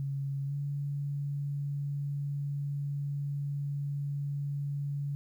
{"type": "tone with pitch glide", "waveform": "sine", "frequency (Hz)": [138.59, 142.4], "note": ["C#3", "C#3"], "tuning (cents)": [0, 47], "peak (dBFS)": -31, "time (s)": [0, 5.15], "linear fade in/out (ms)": 0, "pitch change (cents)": 47, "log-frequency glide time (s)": [0.46, 0.53], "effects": ["11-bit"]}